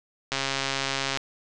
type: click train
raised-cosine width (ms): 0.2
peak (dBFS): -9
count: 117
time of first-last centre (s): 0.32-1.173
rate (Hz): 136
effects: resampled to 22050 Hz